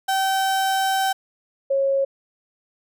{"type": "tone pair in turn", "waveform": ["35% pulse", "sine"], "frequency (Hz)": [771, 546.6], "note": ["G5", "C#5"], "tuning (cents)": [-29, -24], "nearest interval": "tritone", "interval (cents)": 595, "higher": "first", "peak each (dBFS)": -17, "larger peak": "neither", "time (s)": [[0.08, 1.13], [1.7, 2.05]], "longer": "first", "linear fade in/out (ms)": 10, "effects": []}